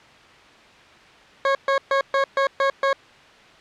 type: tone bursts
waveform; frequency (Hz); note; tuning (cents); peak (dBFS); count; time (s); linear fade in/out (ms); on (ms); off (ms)
20% pulse; 547; C#5; -23; -12; 7; 1.45-2.93; 2; 100; 130
effects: white hiss -48 dBFS RMS until 3.6 s + low-pass 3000 Hz 12 dB/octave